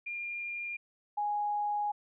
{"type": "tone pair in turn", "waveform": "sine", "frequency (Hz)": [2404, 829.1], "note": ["D7", "G#5"], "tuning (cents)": [40, -3], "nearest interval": "octave + tritone", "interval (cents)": 1843, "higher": "first", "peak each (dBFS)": [-35, -29], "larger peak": "second", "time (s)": [[0.06, 0.77], [1.17, 1.92]], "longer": "second", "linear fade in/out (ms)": 10, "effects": []}